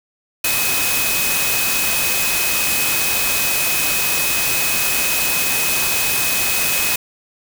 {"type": "tone in noise", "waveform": "sine", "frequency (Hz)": 2531, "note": "D#7", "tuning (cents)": 29, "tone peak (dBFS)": -22, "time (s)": [0.44, 6.96], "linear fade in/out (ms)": 5, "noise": "white", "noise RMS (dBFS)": -19, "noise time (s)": [0.44, 6.96], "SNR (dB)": -6, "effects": []}